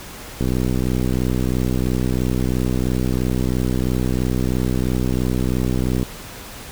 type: click train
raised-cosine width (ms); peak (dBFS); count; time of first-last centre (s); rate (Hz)
3; -8; 355; 0.41-6.029; 63
effects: pink hiss -36 dBFS RMS until 6.71 s